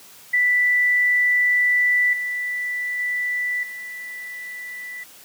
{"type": "tone with level steps", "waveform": "sine", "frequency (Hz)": 1975.5, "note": "B6", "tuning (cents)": 0, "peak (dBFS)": [-15, -23, -21, -31], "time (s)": [0.33, 5.04], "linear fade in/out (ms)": 10, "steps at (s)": [2.13, 2.99, 3.63], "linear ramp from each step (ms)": 2, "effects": ["white hiss -46 dBFS RMS until 5.24 s", "high-pass 100 Hz 12 dB/octave"]}